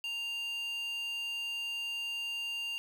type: tone with high-pass filter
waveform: square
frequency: 930 Hz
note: A#5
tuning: 4 cents flat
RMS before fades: -37 dBFS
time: 0.04-2.78 s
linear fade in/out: 0 ms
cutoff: 2800 Hz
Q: 5.9
effects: 11-bit